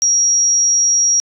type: tone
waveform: triangle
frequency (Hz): 5670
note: F8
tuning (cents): +25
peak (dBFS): -7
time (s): 0.02-1.2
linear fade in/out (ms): 0
effects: tanh soft clip ceiling -9 dBFS